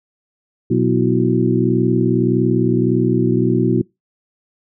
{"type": "harmonic tone with a mistuned harmonic", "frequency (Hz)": 61.74, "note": "B1", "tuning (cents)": 0, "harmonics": [2, 3, 4, 5, 6], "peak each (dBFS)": [-19, -19, -19, -19, -19], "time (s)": [0.7, 3.82], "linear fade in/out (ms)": 10, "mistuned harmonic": 5, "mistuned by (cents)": 120, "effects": ["noise-tail reverb RT60 0.2 s tail -24 dB re dry"]}